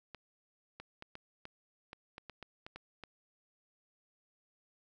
clicks, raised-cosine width 0.3 ms, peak -30 dBFS, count 12, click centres 0.147 / 0.8 / 1.024 / 1.154 / 1.454 / 1.931 / 2.181 / 2.297 / 2.427 / 2.665 / 2.76 / 3.037 s, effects none

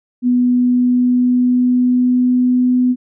sine tone with pitch glide, 246.9 to 250.2 Hz, B3 to B3, 0 to +23 cents, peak -10 dBFS, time 0.22-2.96 s, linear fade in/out 50 ms, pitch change +23 cents, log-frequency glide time 0.36-2.67 s, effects none

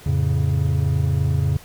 triangle chord, F augmented, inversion none, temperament equal with one note detuned, 86.7 / 110 / 138.59 Hz, F2 / A2 / C#3, -12 / 0 / 0 cents, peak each -19 / -22 / -18 dBFS, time 0.06-1.57 s, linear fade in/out 5 ms, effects pink hiss -44 dBFS RMS until 1.64 s

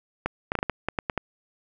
clicks, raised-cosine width 0.5 ms, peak -10 dBFS, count 10, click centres 0.26 / 0.519 / 0.553 / 0.589 / 0.629 / 0.697 / 0.886 / 0.988 / 1.098 / 1.177 s, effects none

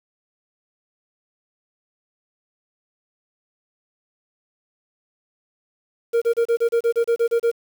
triangle tone bursts, 466.2 Hz, A#4, in tune, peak -13 dBFS, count 12, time 6.13-7.516 s, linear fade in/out 20 ms, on 88 ms, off 30 ms, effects 7-bit

